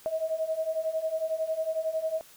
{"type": "beating tone pair", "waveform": "sine", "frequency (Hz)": [632, 643], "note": ["D#5", "E5"], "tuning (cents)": [27, -43], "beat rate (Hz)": 11, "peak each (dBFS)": [-32, -29], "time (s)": [0.06, 2.21], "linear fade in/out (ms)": 0, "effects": ["white hiss -54 dBFS RMS until 2.36 s"]}